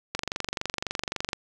click train, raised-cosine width 0.2 ms, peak -11 dBFS, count 29, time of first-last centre 0.15-1.331 s, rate 23.7 Hz, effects none

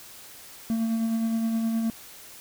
triangle tone with tremolo, 225.9 Hz, A3, 46 cents sharp, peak -20 dBFS, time 0.7-1.9 s, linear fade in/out 0 ms, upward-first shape sine, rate 9.6 Hz, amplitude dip 30%, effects white hiss -46 dBFS RMS until 2.4 s

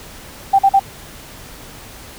sine tone bursts, 784 Hz, G5, in tune, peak -7 dBFS, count 3, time 0.53-0.796 s, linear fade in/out 10 ms, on 60 ms, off 43 ms, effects pink hiss -37 dBFS RMS until 2.18 s

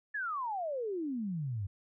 sine exponential sweep, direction down, 1760 to 92.2 Hz, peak -33 dBFS, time 0.14-1.67 s, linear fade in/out 10 ms, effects none

